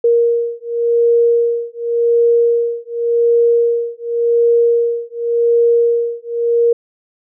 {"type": "beating tone pair", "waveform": "sine", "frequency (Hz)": [469, 469.89], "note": ["A#4", "A#4"], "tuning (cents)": [11, 14], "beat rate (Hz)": 0.89, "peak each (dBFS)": -14, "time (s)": [0.04, 6.73], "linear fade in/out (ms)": 5, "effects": []}